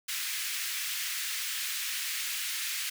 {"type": "high-pass noise", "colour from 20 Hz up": "pink", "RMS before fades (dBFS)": -34, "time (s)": [0.08, 2.9], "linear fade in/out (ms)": 10, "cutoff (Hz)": 1800, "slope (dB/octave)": 24, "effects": []}